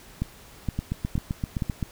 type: two click trains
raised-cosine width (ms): 5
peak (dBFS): -14 / -13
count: 9 / 4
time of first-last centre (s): 0.79-1.828 / 0.22-1.622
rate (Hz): 7.71 / 2.14
effects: pink hiss -49 dBFS RMS until 1.91 s